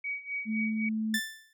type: tone with tremolo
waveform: sine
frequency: 2262 Hz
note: C#7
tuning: 34 cents sharp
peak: -30 dBFS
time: 0.04-0.89 s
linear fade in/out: 5 ms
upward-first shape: sine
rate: 3.9 Hz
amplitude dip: 85%
type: tone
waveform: sine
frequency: 218.8 Hz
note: A3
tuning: 9 cents flat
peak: -28 dBFS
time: 0.45-1.2 s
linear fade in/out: 50 ms
type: tone with exponential decay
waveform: sawtooth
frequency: 1766 Hz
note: A6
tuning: 6 cents sharp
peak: -22 dBFS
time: 1.14-1.53 s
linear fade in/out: 2 ms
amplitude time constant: 83 ms
effects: none